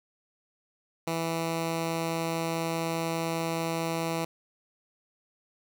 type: tone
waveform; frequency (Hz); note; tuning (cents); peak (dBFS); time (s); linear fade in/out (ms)
10% pulse; 164.81; E3; 0; -20; 1.07-4.25; 5
effects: none